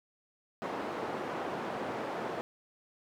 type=band-pass noise; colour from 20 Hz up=white; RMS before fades=-37 dBFS; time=0.62-2.41 s; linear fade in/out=0 ms; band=210 to 840 Hz; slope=12 dB/octave; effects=none